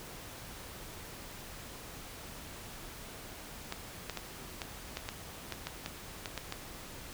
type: clicks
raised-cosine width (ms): 0.2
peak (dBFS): -19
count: 12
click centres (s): 3.724 / 4.097 / 4.173 / 4.618 / 4.971 / 5.089 / 5.523 / 5.67 / 5.861 / 6.258 / 6.377 / 6.524
effects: pink hiss -47 dBFS RMS until 7.13 s